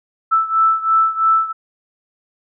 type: beating tone pair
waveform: sine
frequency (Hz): 1318.5 / 1321.5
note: E6 / E6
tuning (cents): 0 / +4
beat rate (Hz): 3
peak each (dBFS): -14 / -17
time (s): 0.31-1.53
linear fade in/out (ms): 20
effects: none